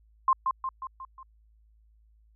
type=tone with echo; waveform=sine; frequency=1054 Hz; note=C6; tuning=12 cents sharp; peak=-18 dBFS; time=0.28-0.33 s; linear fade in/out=2 ms; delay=180 ms; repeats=5; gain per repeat=-5 dB; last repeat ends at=1.23 s; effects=added 54 Hz sine -58 dBFS peak until 2.35 s